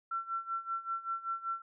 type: tone with tremolo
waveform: sine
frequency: 1350 Hz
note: E6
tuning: 41 cents sharp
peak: -31 dBFS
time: 0.11-1.62 s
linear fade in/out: 5 ms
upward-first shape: sine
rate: 5.2 Hz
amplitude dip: 85%
effects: none